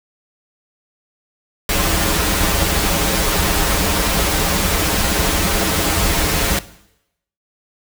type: noise with comb filter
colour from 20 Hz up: pink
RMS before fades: -17 dBFS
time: 1.69-6.59 s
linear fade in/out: 2 ms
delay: 8.1 ms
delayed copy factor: -0.75
effects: noise-tail reverb RT60 0.8 s tail -17 dB re dry